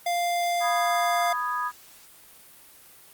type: tone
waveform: square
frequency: 697 Hz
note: F5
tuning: 4 cents flat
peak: -24 dBFS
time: 0.06-1.33 s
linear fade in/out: 5 ms
type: chord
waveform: sine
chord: G# minor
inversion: first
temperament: equal with one note detuned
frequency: 987.8 / 1238.8 / 1661.2 Hz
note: B5 / D#6 / G#6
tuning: 0 / -8 / 0 cents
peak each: -30 / -28 / -33 dBFS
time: 0.6-1.72 s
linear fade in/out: 50 ms
effects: white hiss -51 dBFS RMS until 3.13 s + Opus 32 kbps